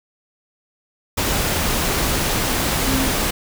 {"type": "tone in noise", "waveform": "sine", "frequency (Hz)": 264.6, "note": "C4", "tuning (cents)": 20, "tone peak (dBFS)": -23, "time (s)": [2.86, 3.08], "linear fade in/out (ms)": 10, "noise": "pink", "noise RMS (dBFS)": -20, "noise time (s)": [1.17, 3.31], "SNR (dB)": -6, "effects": []}